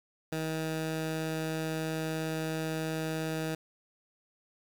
15% pulse tone, 159 Hz, D#3, 38 cents sharp, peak -25 dBFS, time 0.32-3.55 s, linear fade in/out 5 ms, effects 9-bit

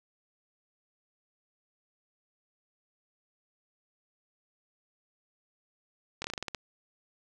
slowing click train, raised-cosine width 0.2 ms, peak -17 dBFS, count 9, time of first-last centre 6.22-6.548 s, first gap 23 ms, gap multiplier 1.16, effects none

